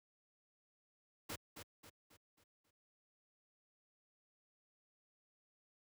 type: noise with echo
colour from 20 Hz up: pink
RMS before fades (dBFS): -44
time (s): 1.29-1.36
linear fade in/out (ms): 10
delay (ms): 270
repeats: 5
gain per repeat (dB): -7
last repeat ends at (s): 2.71
effects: high-pass 80 Hz 12 dB/octave